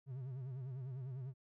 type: tone with vibrato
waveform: triangle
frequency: 130 Hz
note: C3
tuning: 11 cents flat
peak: -40 dBFS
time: 0.06-1.34 s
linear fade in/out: 50 ms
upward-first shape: sine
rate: 10 Hz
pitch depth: 110 cents each way
effects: none